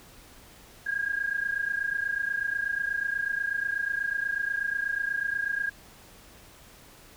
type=tone pair together; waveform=sine; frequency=1615.8 / 1644 Hz; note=G#6 / G#6; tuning=-48 / -18 cents; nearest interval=unison; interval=30 cents; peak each=-29 / -30 dBFS; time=0.86-5.7 s; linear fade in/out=10 ms; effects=pink hiss -52 dBFS RMS until 7.16 s

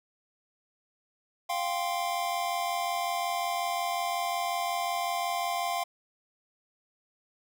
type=chord; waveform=square; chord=F suspended second; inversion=none; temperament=equal; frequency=698.5 / 784 / 1046.5 Hz; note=F5 / G5 / C6; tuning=0 / 0 / 0 cents; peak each=-32 / -35 / -35 dBFS; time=1.49-5.84 s; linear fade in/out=10 ms; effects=none

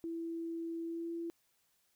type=tone with pitch glide; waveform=sine; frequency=332.1 to 336.3 Hz; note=E4 to E4; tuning=+13 to +35 cents; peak=-37 dBFS; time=0.04-1.3 s; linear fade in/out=0 ms; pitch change=+22 cents; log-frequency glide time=0.84-1.12 s; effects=white hiss -75 dBFS RMS until 1.95 s

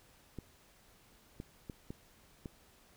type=clicks; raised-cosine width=3 ms; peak=-29 dBFS; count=5; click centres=0.387 / 1.401 / 1.698 / 1.905 / 2.458 s; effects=pink hiss -64 dBFS RMS until 2.96 s

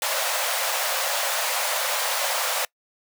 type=high-pass noise; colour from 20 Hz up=pink; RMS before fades=-25 dBFS; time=0.02-2.65 s; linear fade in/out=2 ms; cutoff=510 Hz; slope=96 dB/octave; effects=noise-tail reverb RT60 0.1 s tail -25 dB re dry

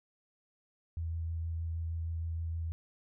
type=tone with vibrato; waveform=sine; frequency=82.41 Hz; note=E2; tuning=in tune; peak=-33 dBFS; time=0.97-2.72 s; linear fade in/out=0 ms; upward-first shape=sine; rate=6.4 Hz; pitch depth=13 cents each way; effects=none

